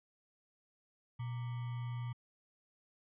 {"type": "tone with sample-and-hold", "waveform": "sine", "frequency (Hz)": 121.3, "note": "B2", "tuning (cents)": -31, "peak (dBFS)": -37, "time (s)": [1.19, 2.13], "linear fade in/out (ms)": 10, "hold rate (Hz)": 1050, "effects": ["resampled to 8000 Hz"]}